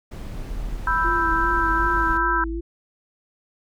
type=noise; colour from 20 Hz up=brown; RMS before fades=-32 dBFS; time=0.11-2.18 s; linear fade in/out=10 ms
type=linear sweep; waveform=sine; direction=up; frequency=38.89 to 55 Hz; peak=-27 dBFS; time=0.5-2.61 s; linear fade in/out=20 ms
type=chord; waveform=sine; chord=E minor; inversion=second; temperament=equal; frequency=987.8 / 1318.5 / 1568 Hz; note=B5 / E6 / G6; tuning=0 / 0 / 0 cents; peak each=-23 dBFS; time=0.87-2.44 s; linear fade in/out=2 ms
type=tone with vibrato; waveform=sine; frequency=337.6 Hz; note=E4; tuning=41 cents sharp; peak=-28 dBFS; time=1.04-2.61 s; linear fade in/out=10 ms; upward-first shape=sine; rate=2.6 Hz; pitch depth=46 cents each way
effects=none